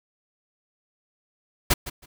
pink noise with echo, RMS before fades -18 dBFS, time 1.7-1.74 s, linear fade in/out 10 ms, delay 160 ms, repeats 2, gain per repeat -15 dB, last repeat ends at 2.06 s, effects none

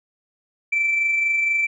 sine tone with amplitude modulation, 2333 Hz, D7, 12 cents flat, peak -15 dBFS, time 0.72-1.67 s, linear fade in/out 10 ms, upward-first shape sine, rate 24.2 Hz, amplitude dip 35%, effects tanh soft clip ceiling -13 dBFS

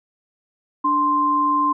sine tone pair together, 293.7 / 1046.5 Hz, D4 / C6, 0 / 0 cents, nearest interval octave + minor seventh, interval 2200 cents, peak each -24 / -16 dBFS, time 0.84-1.73 s, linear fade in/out 10 ms, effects none

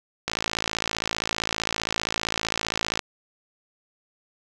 click train, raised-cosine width 0.2 ms, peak -7 dBFS, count 151, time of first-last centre 0.28-2.992 s, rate 55.3 Hz, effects none

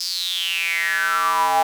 square tone with high-pass filter sweep, 90 Hz, F#2, 47 cents flat, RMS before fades -21 dBFS, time 0-1.63 s, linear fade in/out 5 ms, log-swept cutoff 5100 to 770 Hz, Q 8.6, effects none

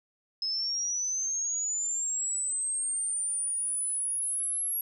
sine linear sweep, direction up, 5130 to 11360 Hz, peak -28 dBFS, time 0.42-4.81 s, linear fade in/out 2 ms, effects none

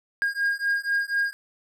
triangle beating tone pair, 1622 / 1626.1 Hz, G#6 / G#6, -41 / -37 cents, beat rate 4.1 Hz, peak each -24 dBFS, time 0.22-1.33 s, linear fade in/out 0 ms, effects none

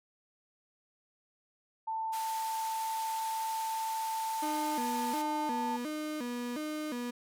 sine tone, 889 Hz, A5, 18 cents sharp, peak -32 dBFS, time 1.87-5.77 s, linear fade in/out 10 ms
white band-pass noise, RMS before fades -45 dBFS, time 2.12-5.23 s, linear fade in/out 20 ms, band 660 to 13000 Hz, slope 24 dB/octave
35% pulse tone with vibrato, 272.3 Hz, C#4, 31 cents flat, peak -33 dBFS, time 4.42-7.11 s, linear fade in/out 10 ms, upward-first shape square, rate 1.4 Hz, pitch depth 200 cents each way
effects none

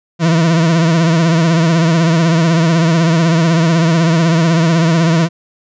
40% pulse tone with vibrato, 164.81 Hz, E3, in tune, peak -8 dBFS, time 0.19-5.29 s, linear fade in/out 50 ms, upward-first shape triangle, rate 16 Hz, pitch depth 89 cents each way, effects resampled to 16000 Hz

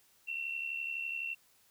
sine tone with amplitude modulation, 2715 Hz, F7, 50 cents flat, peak -32 dBFS, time 0.27-1.35 s, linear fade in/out 20 ms, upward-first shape sine, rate 71.9 Hz, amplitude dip 65%, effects white hiss -67 dBFS RMS until 1.7 s

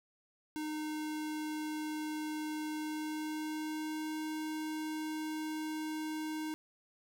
square tone with pitch glide, 307 to 310.9 Hz, D#4 to D#4, -23 to -1 cents, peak -37 dBFS, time 0.56-6.54 s, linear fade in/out 0 ms, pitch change +22 cents, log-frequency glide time 2.72-4.18 s, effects none

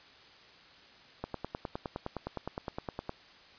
click train, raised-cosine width 1 ms, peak -21 dBFS, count 19, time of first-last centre 1.24-3.094 s, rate 9.71 Hz, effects white hiss -56 dBFS RMS until 3.58 s + resampled to 11025 Hz

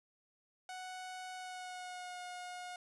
sawtooth tone with pitch glide, 740 to 720.2 Hz, F#5 to F#5, 0 to -47 cents, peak -40 dBFS, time 0.69-2.76 s, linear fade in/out 2 ms, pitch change -47 cents, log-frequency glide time 1.35-2.19 s, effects resampled to 24000 Hz

